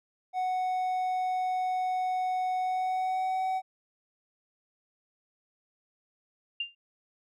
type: tone with pitch glide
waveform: triangle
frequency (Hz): 740 to 753.8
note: F#5 to F#5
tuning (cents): 0 to +32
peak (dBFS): -25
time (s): 0.33-3.62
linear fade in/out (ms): 50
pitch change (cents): +32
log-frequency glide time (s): 2.59-3.45
type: tone with exponential decay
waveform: sine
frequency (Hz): 2794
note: F7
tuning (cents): 0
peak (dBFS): -26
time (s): 6.6-6.75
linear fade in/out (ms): 5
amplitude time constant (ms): 32
effects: none